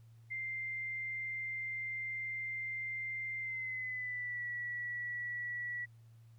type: tone with pitch glide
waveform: sine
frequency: 2093 to 1941.6 Hz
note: C7 to B6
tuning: 0 to -30 cents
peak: -37 dBFS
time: 0.3-5.86 s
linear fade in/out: 20 ms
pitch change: -130 cents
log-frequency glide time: 3.39-4.46 s
effects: added 114 Hz sine -56 dBFS peak until 6.38 s + pink hiss -75 dBFS RMS until 6.38 s